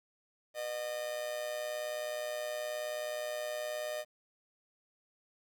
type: tone with amplitude modulation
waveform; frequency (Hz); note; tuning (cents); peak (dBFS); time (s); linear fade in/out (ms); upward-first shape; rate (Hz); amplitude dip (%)
45% pulse; 610; D#5; -34; -33; 0.54-4.05; 50; sine; 119; 60
effects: 11-bit